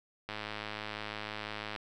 click train, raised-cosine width 0.3 ms, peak -22 dBFS, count 157, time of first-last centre 0.29-1.762 s, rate 106 Hz, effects none

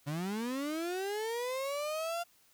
35% pulse linear sweep, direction up, 138.59 to 698.5 Hz, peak -32 dBFS, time 0.06-2.24 s, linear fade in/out 20 ms, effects white hiss -66 dBFS RMS until 2.53 s

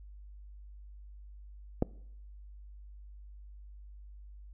clicks, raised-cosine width 2 ms, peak -13 / -29 dBFS, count 2, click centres 1.824 / 1.828 s, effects noise-tail reverb RT60 0.7 s tail -22 dB re dry + added 50 Hz sine -47 dBFS peak until 4.53 s

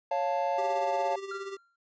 triangle chord, Db augmented, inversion none, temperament equal, 554.4 / 698.5 / 880 Hz, Db5 / F5 / A5, 0 / 0 / 0 cents, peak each -29 dBFS, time 0.11-1.16 s, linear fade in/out 5 ms
square tone with tremolo, 392 Hz, G4, in tune, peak -35 dBFS, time 0.58-1.57 s, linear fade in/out 5 ms, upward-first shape sine, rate 17 Hz, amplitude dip 60%
triangle tone with exponential decay, 1383 Hz, F6, 17 cents flat, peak -32 dBFS, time 1.31-1.76 s, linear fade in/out 5 ms, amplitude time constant 96 ms
effects resampled to 16000 Hz

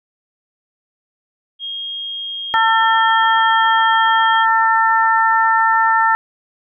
sine tone with pitch glide, 3249 to 3225 Hz, G#7 to G7, -39 to +48 cents, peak -23 dBFS, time 1.59-4.46 s, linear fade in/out 50 ms, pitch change -13 cents, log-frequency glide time 1.99-3.77 s
harmonic tone, 448.8 Hz, A4, 34 cents sharp, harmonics 2 / 3 / 4, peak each -14 / -16 / -17 dBFS, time 2.54-6.15 s, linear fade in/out 0 ms
effects none

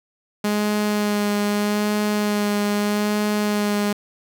sawtooth tone with vibrato, 207.7 Hz, G#3, in tune, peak -15 dBFS, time 0.44-3.93 s, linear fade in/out 5 ms, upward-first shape sine, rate 0.8 Hz, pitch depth 16 cents each way, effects 7-bit

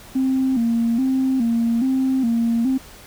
sine tone with vibrato, 246.9 Hz, B3, in tune, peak -15 dBFS, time 0.15-2.78 s, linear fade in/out 10 ms, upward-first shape square, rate 1.2 Hz, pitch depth 110 cents each way, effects tanh soft clip ceiling -12 dBFS + pink hiss -43 dBFS RMS until 3.06 s

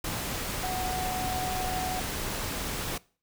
sine tone in noise, 740 Hz, F#5, in tune, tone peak -31 dBFS, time 0.63-2 s, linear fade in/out 5 ms, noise pink, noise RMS -33 dBFS, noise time 0.04-2.98 s, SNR -1 dB, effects noise-tail reverb RT60 0.4 s tail -22 dB re dry

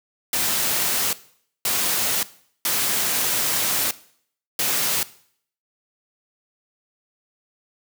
white noise bursts at uneven times, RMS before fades -22 dBFS, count 4, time 0.33-1.13 / 1.65-2.23 / 2.65-3.91 / 4.59-5.03 s, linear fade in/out 2 ms, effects noise-tail reverb RT60 0.6 s tail -18 dB re dry + high-pass 100 Hz 12 dB/octave

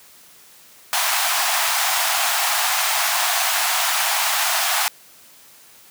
pink high-pass noise, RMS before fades -20 dBFS, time 0.93-4.88 s, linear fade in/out 0 ms, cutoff 660 Hz, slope 96 dB/octave, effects white hiss -48 dBFS RMS until 5.9 s + high-pass 100 Hz 12 dB/octave

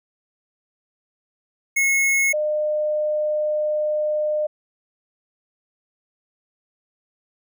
square / sine tone pair in turn, 2178 / 605.9 Hz, C#7 / D#5, -31 / -46 cents, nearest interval octave + minor seventh, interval 2215 cents, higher first, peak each -17 / -19 dBFS, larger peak first, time 1.76-2.33 / 2.33-4.47 s, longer second, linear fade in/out 10 ms, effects none

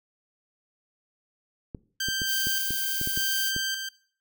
clicks, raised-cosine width 3 ms, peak -22 dBFS, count 9, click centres 1.748 / 2.086 / 2.218 / 2.47 / 2.707 / 3.014 / 3.074 / 3.175 / 3.564 s
15% pulse tone with tremolo, 1568 Hz, G6, in tune, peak -20 dBFS, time 2-3.89 s, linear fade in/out 5 ms, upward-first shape square, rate 0.86 Hz, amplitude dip 45%
violet noise, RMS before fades -30 dBFS, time 2.25-3.53 s, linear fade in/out 50 ms
effects noise-tail reverb RT60 0.5 s tail -20 dB re dry

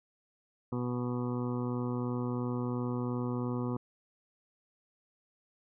harmonic tone, 122.9 Hz, B2, 8 cents flat, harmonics 1 / 2 / 3 / 4 / 6 / 7 / 8 / 9 / 10, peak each -35 / -34 / -40 / -42 / -52 / -50 / -47 / -48 / -50 dBFS, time 0.72-3.77 s, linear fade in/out 5 ms, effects none

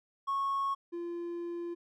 triangle tone pair in turn, 1100 / 344.1 Hz, C#6 / F4, -14 / -26 cents, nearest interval octave + minor sixth, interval 2012 cents, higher first, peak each -26 / -33 dBFS, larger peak first, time 0.27-0.75 / 0.92-1.75 s, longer second, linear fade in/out 20 ms, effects tanh soft clip ceiling -25 dBFS

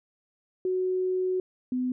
sine tone pair in turn, 370 / 252.4 Hz, F#4 / B3, 0 / +38 cents, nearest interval perfect fifth, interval 662 cents, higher first, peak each -24 / -25 dBFS, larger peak first, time 0.65-1.4 / 1.72-1.92 s, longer first, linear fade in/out 2 ms, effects none

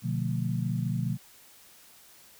sine chord, B half-diminished seventh, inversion none, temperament just, 123.47 / 148.16 / 177.8 / 222.2 Hz, B2 / D3 / F3 / A3, 0 / +16 / +31 / +17 cents, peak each -30 / -33 / -32 / -36 dBFS, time 0.02-1.18 s, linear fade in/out 50 ms, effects white hiss -55 dBFS RMS until 2.39 s

